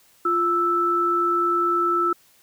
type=tone pair together; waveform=sine; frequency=347.5 / 1318.1 Hz; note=F4 / E6; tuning=-9 / -1 cents; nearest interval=octave + major seventh; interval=2308 cents; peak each=-24 / -19 dBFS; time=0.25-2.13 s; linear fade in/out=5 ms; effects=white hiss -57 dBFS RMS until 2.42 s